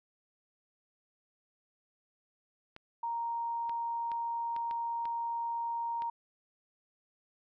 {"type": "clicks", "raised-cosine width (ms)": 0.3, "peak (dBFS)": -31, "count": 7, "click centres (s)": [2.764, 3.695, 4.117, 4.564, 4.711, 5.055, 6.021]}
{"type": "tone", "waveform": "sine", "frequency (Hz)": 932.3, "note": "A#5", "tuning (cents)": 0, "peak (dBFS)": -32, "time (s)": [3.03, 6.1], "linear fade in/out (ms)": 5}
{"effects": []}